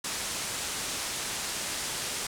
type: low-pass noise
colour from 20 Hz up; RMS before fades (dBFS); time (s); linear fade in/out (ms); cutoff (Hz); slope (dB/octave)
white; -34; 0.04-2.27; 5; 9500; 24
effects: none